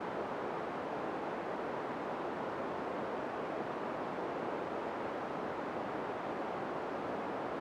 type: band-pass noise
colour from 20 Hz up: pink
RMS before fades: -39 dBFS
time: 0-7.6 s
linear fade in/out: 10 ms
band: 340 to 1000 Hz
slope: 12 dB/octave
effects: none